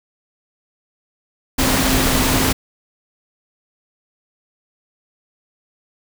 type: tone in noise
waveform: sine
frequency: 261.6 Hz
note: C4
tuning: in tune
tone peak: -21 dBFS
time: 1.58-2.53 s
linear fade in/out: 10 ms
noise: pink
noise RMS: -17 dBFS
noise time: 1.58-2.53 s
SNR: -7 dB
effects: none